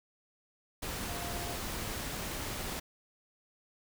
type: tone in noise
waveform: sine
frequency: 697 Hz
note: F5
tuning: 4 cents flat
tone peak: -44 dBFS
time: 1.08-1.56 s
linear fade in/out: 10 ms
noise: pink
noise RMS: -38 dBFS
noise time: 0.82-2.8 s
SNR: -9 dB
effects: none